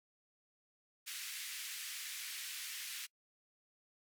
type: band-pass noise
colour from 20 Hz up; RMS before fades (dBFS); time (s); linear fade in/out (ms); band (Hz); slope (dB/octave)
pink; -45; 1.06-3.07; 20; 1900 to 16000; 24
effects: noise-tail reverb RT60 0.1 s tail -25 dB re dry